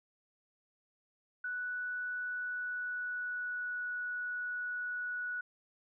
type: tone with pitch glide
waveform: sine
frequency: 1480 to 1469.8 Hz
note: F#6 to F#6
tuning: 0 to -12 cents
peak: -35 dBFS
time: 1.44-5.41 s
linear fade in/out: 5 ms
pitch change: -12 cents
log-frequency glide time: 2.19-3.9 s
effects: none